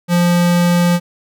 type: tone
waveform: square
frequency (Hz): 174.61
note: F3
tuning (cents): 0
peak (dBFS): -11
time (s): 0.08-1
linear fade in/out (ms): 50
effects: none